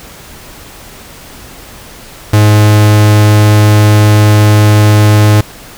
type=tone; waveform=45% pulse; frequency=105.4 Hz; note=G#2; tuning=26 cents sharp; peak=-3 dBFS; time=2.33-5.41 s; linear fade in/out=5 ms; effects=pink hiss -32 dBFS RMS until 5.77 s